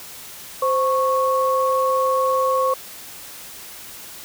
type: tone pair together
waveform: sine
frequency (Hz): 521 / 1104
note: C5 / C#6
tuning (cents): -7 / -7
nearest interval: octave + minor second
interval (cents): 1300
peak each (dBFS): -19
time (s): 0.62-2.74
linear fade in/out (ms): 5
effects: white hiss -38 dBFS RMS until 4.24 s